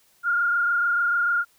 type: tone with frequency modulation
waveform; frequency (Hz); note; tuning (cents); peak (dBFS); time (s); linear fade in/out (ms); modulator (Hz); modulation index
sine; 1411; F6; +17; -19; 0.23-1.45; 50; 26.8; 1.1
effects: white hiss -61 dBFS RMS until 1.58 s